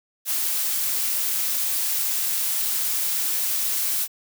blue noise, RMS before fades -24 dBFS, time 0.25-4.08 s, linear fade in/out 50 ms, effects none

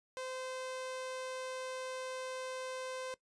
sawtooth tone, 516 Hz, C5, 24 cents flat, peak -36 dBFS, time 0.17-3.14 s, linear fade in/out 0 ms, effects noise-tail reverb RT60 0.1 s tail -19 dB re dry + resampled to 22050 Hz

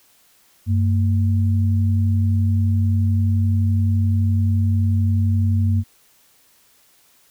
sine tone pair together, 95.8 / 227.9 Hz, G2 / A#3, -39 / -39 cents, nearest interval octave + minor third, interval 1500 cents, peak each -15 / -24 dBFS, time 0.66-5.84 s, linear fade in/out 50 ms, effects white hiss -56 dBFS RMS until 7.3 s

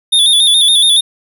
square tone with vibrato, 3553 Hz, A7, 16 cents sharp, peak -7 dBFS, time 0.12-1.01 s, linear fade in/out 10 ms, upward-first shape square, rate 7.1 Hz, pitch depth 53 cents each way, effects none

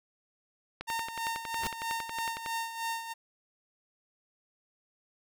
click train, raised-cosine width 0.3 ms, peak -21 dBFS, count 19, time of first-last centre 0.81-2.461 s, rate 10.9 Hz
sawtooth tone with tremolo, 914 Hz, A#5, 34 cents flat, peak -27 dBFS, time 0.87-3.14 s, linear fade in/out 20 ms, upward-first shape sine, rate 3.1 Hz, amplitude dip 65%
pink noise with exponential growth, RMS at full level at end -31 dBFS, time 1.55-1.67 s, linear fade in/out 0 ms, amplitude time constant 25 ms
effects none

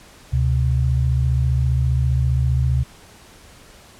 sine tone pair together, 72.3 / 127.34 Hz, D2 / C3, -27 / -47 cents, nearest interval minor seventh, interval 980 cents, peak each -18 dBFS, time 0.32-2.84 s, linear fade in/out 20 ms, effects pink hiss -46 dBFS RMS until 3.99 s + low-pass 11000 Hz 12 dB/octave

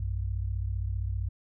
sine tone pair together, 60.1 / 95.4 Hz, B1 / G2, -46 / -47 cents, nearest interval minor sixth, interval 799 cents, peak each -31 / -31 dBFS, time 0-1.29 s, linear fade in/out 5 ms, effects none

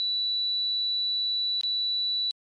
sine tone with dropouts, 3951 Hz, B7, in tune, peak -22 dBFS, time 0-2.31 s, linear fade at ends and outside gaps 0 ms, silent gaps 1.611-1.634 s, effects tanh soft clip ceiling -23 dBFS + MP3 48 kbps

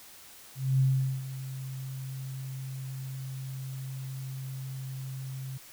sine tone with ADSR envelope, 132.5 Hz, C3, 22 cents sharp, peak -20 dBFS, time 0.55-5.58 s, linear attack 250 ms, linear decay 420 ms, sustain -15 dB, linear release 11 ms, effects white hiss -51 dBFS RMS until 5.72 s

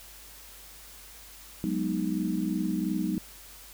sine chord, G# minor seventh, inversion third, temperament equal, 185 / 207.7 / 246.9 / 311.1 Hz, F#3 / G#3 / B3 / D#4, 0 / 0 / 0 / 0 cents, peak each -31 / -32 / -34 / -31 dBFS, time 1.64-3.18 s, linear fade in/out 0 ms, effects added 50 Hz sine -54 dBFS peak until 3.73 s + white hiss -49 dBFS RMS until 3.73 s

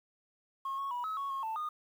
sine tone with pitch steps, 1083 / 1102 / 973 / 1284 / 1109 / 1084 / 886 / 1226 Hz, C#6 / C#6 / B5 / E6 / C#6 / C#6 / A5 / D#6, -41 / -11 / -26 / -46 / 0 / -39 / +12 / -26 cents, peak -32 dBFS, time 0.65-1.69 s, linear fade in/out 5 ms, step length 130 ms, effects tanh soft clip ceiling -31 dBFS + 10-bit

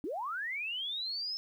sine linear sweep, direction up, 263.5 to 5274 Hz, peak -34 dBFS, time 0.04-1.37 s, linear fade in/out 0 ms, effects 11-bit

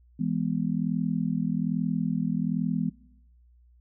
sine chord, E major, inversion none, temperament just, 164.81 / 206 / 247.2 Hz, E3 / G#3 / B3, 0 / -14 / +2 cents, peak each -29 dBFS, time 0.19-2.9 s, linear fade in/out 10 ms, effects noise-tail reverb RT60 0.8 s tail -21 dB re dry + added 60 Hz sine -55 dBFS peak until 3.8 s

